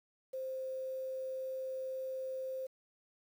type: tone with quantisation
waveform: sine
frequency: 523.3 Hz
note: C5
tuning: in tune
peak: -37 dBFS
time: 0.33-2.67 s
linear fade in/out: 10 ms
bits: 10
effects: none